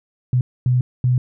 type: tone bursts at uneven times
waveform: sine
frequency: 125.3 Hz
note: B2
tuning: 25 cents sharp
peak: -13 dBFS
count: 3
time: 0.33-0.41 / 0.66-0.81 / 1.04-1.18 s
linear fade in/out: 2 ms
effects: none